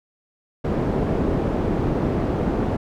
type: low-pass noise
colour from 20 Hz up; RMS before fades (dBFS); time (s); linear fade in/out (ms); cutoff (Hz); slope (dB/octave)
white; -22; 0.64-2.77; 10; 380; 12
effects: none